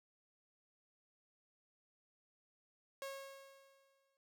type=tone with exponential decay; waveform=sawtooth; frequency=546 Hz; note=C#5; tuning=26 cents flat; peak=-38 dBFS; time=3.02-4.17 s; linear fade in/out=1 ms; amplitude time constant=250 ms; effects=none